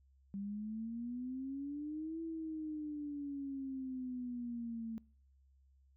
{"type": "exponential two-way sweep", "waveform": "sine", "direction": "up then down", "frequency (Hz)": [196, 329.6, 222.8], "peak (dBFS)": -39, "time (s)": [0.34, 4.98], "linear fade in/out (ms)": 0, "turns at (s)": 2.21, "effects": ["noise-tail reverb RT60 0.5 s tail -25 dB re dry", "added 67 Hz sine -65 dBFS peak until 5.96 s"]}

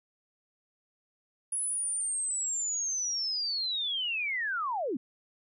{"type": "linear sweep", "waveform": "sine", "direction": "down", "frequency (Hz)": [10390, 220.1], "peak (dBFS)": -29, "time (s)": [1.52, 4.97], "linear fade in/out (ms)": 5, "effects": []}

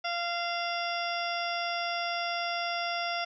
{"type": "harmonic tone with a mistuned harmonic", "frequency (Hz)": 691, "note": "F5", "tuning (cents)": -19, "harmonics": [1, 2, 3, 4, 5, 7, 8], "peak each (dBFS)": [-33, -36, -38, -39, -40, -41, -42], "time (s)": [0.04, 3.25], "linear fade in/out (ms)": 10, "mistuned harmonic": 7, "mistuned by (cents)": 20, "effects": []}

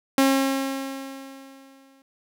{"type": "tone with exponential decay", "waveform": "sawtooth", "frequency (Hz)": 270, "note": "C#4", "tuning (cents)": -45, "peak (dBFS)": -11, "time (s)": [0.18, 2.02], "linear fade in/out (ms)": 2, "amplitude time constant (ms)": 400, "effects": []}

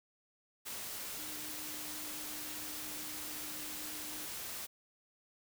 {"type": "tone in noise", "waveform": "sine", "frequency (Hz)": 303.5, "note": "D#4", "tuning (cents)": -43, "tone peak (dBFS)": -52, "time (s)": [1.17, 4.26], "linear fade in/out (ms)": 20, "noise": "white", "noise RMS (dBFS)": -43, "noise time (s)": [0.65, 4.67], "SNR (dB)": -12, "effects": []}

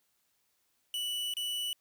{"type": "tone with dropouts", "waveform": "45% pulse", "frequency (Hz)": 2960, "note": "F#7", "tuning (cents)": 0, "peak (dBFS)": -32, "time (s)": [0.94, 1.73], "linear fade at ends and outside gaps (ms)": 1, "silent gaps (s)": [1.338, 1.368], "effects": ["white hiss -75 dBFS RMS until 1.8 s"]}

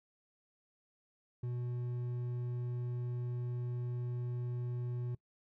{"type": "tone with hard clipping", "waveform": "triangle", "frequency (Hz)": 122.2, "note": "B2", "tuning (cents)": -18, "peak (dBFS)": -37, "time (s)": [1.43, 5.15], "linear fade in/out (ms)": 5, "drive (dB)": 9, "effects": ["noise-tail reverb RT60 0.1 s tail -22 dB re dry"]}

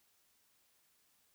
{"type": "silence", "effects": ["white hiss -73 dBFS RMS until 1.34 s"]}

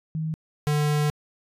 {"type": "tone pair in turn", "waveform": ["sine", "square"], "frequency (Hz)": [158.2, 148.8], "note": ["D#3", "D3"], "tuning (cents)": [29, 23], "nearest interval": "minor second", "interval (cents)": 106, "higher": "first", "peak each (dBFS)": [-25, -21], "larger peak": "second", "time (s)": [[0.15, 0.34], [0.67, 1.1]], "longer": "second", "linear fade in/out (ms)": 0, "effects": ["resampled to 32000 Hz"]}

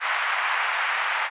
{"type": "band-pass noise", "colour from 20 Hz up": "white", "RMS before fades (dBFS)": -25, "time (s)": [0, 1.3], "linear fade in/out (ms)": 50, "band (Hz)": [820, 2300], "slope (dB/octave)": 24, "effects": ["resampled to 8000 Hz"]}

